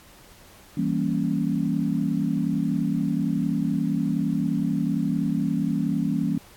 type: chord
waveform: sine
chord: E diminished seventh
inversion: none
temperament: equal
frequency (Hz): 164.81 / 196 / 233.1 / 277.2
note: E3 / G3 / Bb3 / Db4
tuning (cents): 0 / 0 / 0 / 0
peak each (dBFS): -27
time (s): 0.77-6.38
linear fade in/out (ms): 5
effects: pink hiss -51 dBFS RMS until 6.56 s + AAC 64 kbps